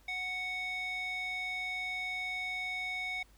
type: tone with band-pass filter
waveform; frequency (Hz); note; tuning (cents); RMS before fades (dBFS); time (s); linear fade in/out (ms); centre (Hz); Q
square; 740; F#5; 0; -37; 0.08-3.23; 5; 2600; 6.2
effects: added 50 Hz sine -60 dBFS peak until 3.37 s + pink hiss -66 dBFS RMS until 3.37 s